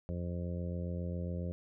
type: harmonic tone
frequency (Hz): 87.31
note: F2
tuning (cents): 0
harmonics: 1 / 2 / 3 / 4 / 5 / 6 / 7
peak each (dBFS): -37 / -39 / -50 / -49 / -50 / -46 / -52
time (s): 0.09-1.52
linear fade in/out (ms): 0
effects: none